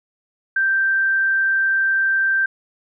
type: tone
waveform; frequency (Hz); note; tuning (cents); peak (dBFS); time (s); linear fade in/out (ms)
sine; 1568; G6; 0; -15; 0.56-2.46; 5
effects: none